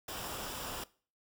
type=noise with comb filter; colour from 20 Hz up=pink; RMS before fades=-41 dBFS; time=0.08-0.84 s; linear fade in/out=5 ms; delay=0.47 ms; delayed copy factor=-0.5; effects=noise-tail reverb RT60 0.4 s tail -20 dB re dry